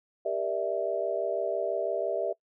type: chord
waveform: sine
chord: E half-diminished seventh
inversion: first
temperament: just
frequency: 395.6 / 474.7 / 593.3 / 659.3 Hz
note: G4 / Bb4 / D5 / E5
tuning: +16 / +31 / +18 / 0 cents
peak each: -34 / -35 / -32 / -30 dBFS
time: 0.25-2.33 s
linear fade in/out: 10 ms
effects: noise-tail reverb RT60 0.1 s tail -23 dB re dry